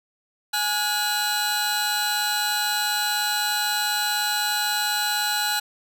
sawtooth tone cluster, 835 / 1447 / 4001 Hz, G#5 / F#6 / B7, +9 / -39 / +22 cents, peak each -23 dBFS, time 0.53-5.6 s, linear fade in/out 10 ms, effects none

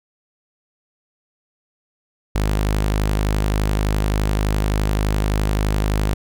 sawtooth tone, 51.7 Hz, G#1, 7 cents flat, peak -13 dBFS, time 2.35-6.14 s, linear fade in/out 5 ms, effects none

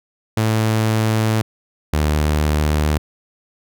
sawtooth tone pair in turn, 110 / 75.56 Hz, A2 / D2, 0 / +50 cents, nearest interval perfect fifth, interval 650 cents, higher first, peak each -11 dBFS, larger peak neither, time 0.37-1.42 / 1.93-2.98 s, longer neither, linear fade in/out 5 ms, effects none

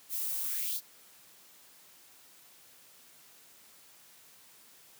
violet noise with high-pass filter sweep, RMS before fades -34 dBFS, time 0.09-0.81 s, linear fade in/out 50 ms, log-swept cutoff 260 to 4600 Hz, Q 3.7, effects white hiss -58 dBFS RMS until 4.99 s + high-pass 100 Hz 12 dB/octave

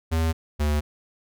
square tone pair in turn, 81.1 / 74.51 Hz, E2 / D2, -28 / +26 cents, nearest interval minor second, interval 146 cents, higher first, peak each -21 dBFS, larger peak neither, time 0.11-0.33 / 0.59-0.81 s, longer neither, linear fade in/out 20 ms, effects none

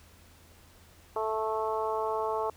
harmonic tone, 219.2 Hz, A3, 6 cents flat, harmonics 2 / 3 / 4 / 5 / 6, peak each -32 / -35 / -33 / -35 / -43 dBFS, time 1.16-2.5 s, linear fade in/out 2 ms, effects added 83 Hz sine -58 dBFS peak until 2.56 s + pink hiss -58 dBFS RMS until 2.56 s

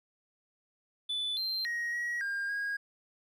triangle tone with pitch steps, 3486 / 4144 / 1885 / 1908 / 1607 / 1636 Hz, A7 / C8 / A#6 / A#6 / G6 / G#6, -17 / -17 / +19 / +40 / +43 / -26 cents, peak -29 dBFS, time 1.09-2.77 s, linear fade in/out 10 ms, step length 280 ms, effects tanh soft clip ceiling -25 dBFS

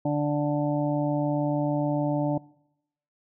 harmonic tone, 146.83 Hz, D3, in tune, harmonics 1 / 2 / 4 / 5 / 6, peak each -28 / -26 / -29 / -35 / -35 dBFS, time 0.05-2.38 s, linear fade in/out 5 ms, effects noise-tail reverb RT60 0.8 s tail -23 dB re dry

